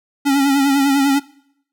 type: tone with vibrato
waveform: square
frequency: 277.2 Hz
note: C#4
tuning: in tune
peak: -13 dBFS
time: 0.25-1.2 s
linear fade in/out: 20 ms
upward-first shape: sine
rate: 10 Hz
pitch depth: 49 cents each way
effects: noise-tail reverb RT60 0.7 s tail -22 dB re dry